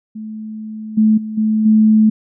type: tone with level steps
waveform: sine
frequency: 216.9 Hz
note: A3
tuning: 25 cents flat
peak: -25 / -8 / -22 / -12 / -7 dBFS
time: 0.15-2.1 s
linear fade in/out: 10 ms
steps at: 0.97 / 1.17 / 1.37 / 1.65 s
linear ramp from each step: 10 ms
effects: none